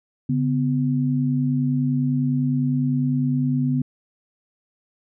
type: tone pair together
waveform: sine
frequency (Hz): 141.88 / 251.7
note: C#3 / B3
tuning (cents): +41 / +33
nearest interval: minor seventh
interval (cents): 992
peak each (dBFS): -21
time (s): 0.29-3.82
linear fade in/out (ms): 5
effects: none